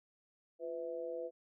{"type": "tone with amplitude modulation", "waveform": "sine", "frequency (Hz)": 501, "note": "B4", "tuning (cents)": 25, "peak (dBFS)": -34, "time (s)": [0.59, 1.31], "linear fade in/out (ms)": 50, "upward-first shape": "sine", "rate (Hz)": 153, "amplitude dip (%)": 95, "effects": []}